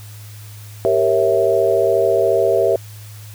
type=chord; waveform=sine; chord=G diminished seventh; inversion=none; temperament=equal with one note detuned; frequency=392 / 466.2 / 548.6 / 659.3 Hz; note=G4 / Bb4 / Db5 / Fb5; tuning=0 / 0 / -18 / 0 cents; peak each=-18 / -18 / -19 / -17 dBFS; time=0.85-2.76 s; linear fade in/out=0 ms; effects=added 105 Hz sine -34 dBFS peak until 3.34 s + white hiss -43 dBFS RMS until 3.34 s